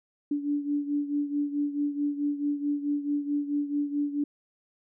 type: beating tone pair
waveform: sine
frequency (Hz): 288.7 / 293.3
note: D4 / D4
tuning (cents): -30 / -2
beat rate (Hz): 4.6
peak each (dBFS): -27 / -32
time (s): 0.31-4.24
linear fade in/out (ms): 5
effects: none